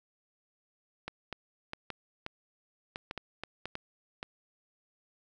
clicks, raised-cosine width 0.3 ms, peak -21 dBFS, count 12, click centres 1.08 / 1.327 / 1.734 / 1.903 / 2.264 / 2.959 / 3.111 / 3.177 / 3.436 / 3.656 / 3.754 / 4.229 s, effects none

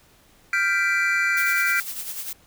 triangle chord, G dominant seventh, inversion third, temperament equal with one note detuned, 1396.9 / 1568 / 1985.8 / 2349 Hz, F6 / G6 / B6 / D7, 0 / 0 / +9 / 0 cents, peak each -23 dBFS, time 0.53-1.8 s, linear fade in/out 2 ms
blue noise with tremolo, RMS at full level -30 dBFS, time 1.37-2.33 s, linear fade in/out 2 ms, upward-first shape sine, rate 10 Hz, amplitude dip 55%
effects pink hiss -56 dBFS RMS until 2.46 s

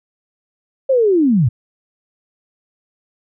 sine linear sweep, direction down, 550 to 102.7 Hz, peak -10 dBFS, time 0.89-1.49 s, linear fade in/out 10 ms, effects none

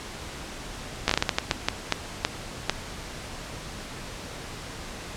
slowing click train, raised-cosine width 0.2 ms, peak -3 dBFS, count 13, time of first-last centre 1.08-2.696 s, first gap 14 ms, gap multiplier 1.37, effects pink hiss -38 dBFS RMS until 5.16 s + low-pass 8000 Hz 12 dB/octave

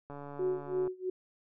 click train, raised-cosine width 1 ms, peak -31 dBFS, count 112, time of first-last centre 0.1-0.876 s, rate 143 Hz
sine tone with tremolo, 369.9 Hz, F#4, in tune, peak -27 dBFS, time 0.39-1.1 s, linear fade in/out 5 ms, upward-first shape sine, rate 3 Hz, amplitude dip 95%
effects none

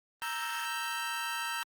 25% pulse chord, E diminished, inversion second, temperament equal, 932.3 / 1318.5 / 1568 Hz, Bb5 / E6 / G6, 0 / 0 / 0 cents, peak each -34 dBFS, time 0.22-1.63 s, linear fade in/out 0 ms, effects Opus 24 kbps

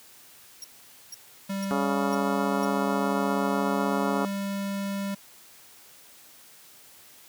sawtooth tone bursts, 5600 Hz, F8, 4 cents sharp, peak -34 dBFS, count 5, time 0.62-2.65 s, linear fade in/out 2 ms, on 22 ms, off 480 ms
square tone with pitch glide, 196 to 198.16 Hz, G3 to G3, 0 to +19 cents, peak -29 dBFS, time 1.49-5.15 s, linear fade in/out 10 ms, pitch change +19 cents, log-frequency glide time 1.78-1.93 s
harmonic tone, 139.5 Hz, C#3, 11 cents sharp, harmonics 2 / 3 / 4 / 5 / 6 / 7 / 8 / 9 / 10, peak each -30 / -32 / -33 / -34 / -35 / -35 / -36 / -37 / -37 dBFS, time 1.71-4.25 s, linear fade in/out 0 ms
effects white hiss -52 dBFS RMS until 7.28 s + high-pass 80 Hz 12 dB/octave

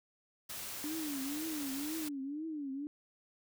white noise, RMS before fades -43 dBFS, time 0.49-2.09 s, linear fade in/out 10 ms
sine tone with vibrato, 293.7 Hz, D4, in tune, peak -37 dBFS, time 0.84-2.87 s, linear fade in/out 0 ms, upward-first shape triangle, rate 2 Hz, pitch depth 190 cents each way
effects none

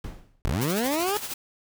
brown noise with exponential decay, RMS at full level -30 dBFS, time 0.04-0.42 s, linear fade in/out 2 ms, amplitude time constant 81 ms
20% pulse linear sweep, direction up, 34.28 to 427.3 Hz, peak -19 dBFS, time 0.45-1.17 s, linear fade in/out 0 ms
white noise with tremolo, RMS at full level -31 dBFS, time 0.61-1.34 s, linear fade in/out 5 ms, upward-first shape triangle, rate 13 Hz, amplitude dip 70%
effects none

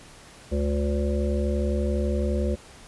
harmonic tone, 71.9 Hz, D2, 36 cents flat, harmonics 1 / 3 / 5 / 7 / 8, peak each -24 / -29 / -31 / -32 / -33 dBFS, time 0.51-2.56 s, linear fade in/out 20 ms, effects pink hiss -48 dBFS RMS until 2.87 s + resampled to 24000 Hz

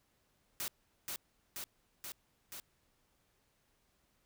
white noise with echo, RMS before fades -39 dBFS, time 0.6-0.68 s, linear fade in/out 0 ms, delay 480 ms, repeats 4, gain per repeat -2 dB, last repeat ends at 2.6 s, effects pink hiss -75 dBFS RMS until 4.25 s

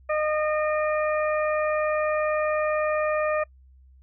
harmonic tone with a mistuned harmonic, 612 Hz, D#5, 29 cents flat, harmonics 1 / 2 / 3 / 4, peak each -23 / -29 / -33 / -35 dBFS, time 0.09-3.44 s, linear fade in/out 10 ms, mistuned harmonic 4, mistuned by -24 cents, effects noise-tail reverb RT60 0.1 s tail -24 dB re dry + added 65 Hz sine -50 dBFS peak until 4.02 s

